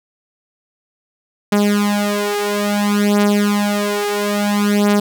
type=beating tone pair; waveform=sawtooth; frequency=205.2 / 205.79 Hz; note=G#3 / G#3; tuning=-21 / -16 cents; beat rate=0.59 Hz; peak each=-13 dBFS; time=1.52-5 s; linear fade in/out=5 ms; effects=none